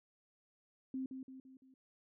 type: tone with echo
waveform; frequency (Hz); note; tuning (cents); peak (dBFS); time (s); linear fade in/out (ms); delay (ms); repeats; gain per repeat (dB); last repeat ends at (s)
sine; 262.3; C4; +4; -37; 0.94-1.06; 2; 170; 4; -6; 1.74
effects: none